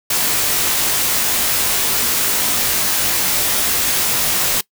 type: noise with comb filter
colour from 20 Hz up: white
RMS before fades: -17 dBFS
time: 0.1-4.61 s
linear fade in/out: 5 ms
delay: 19 ms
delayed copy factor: -0.65
effects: noise-tail reverb RT60 0.1 s tail -22 dB re dry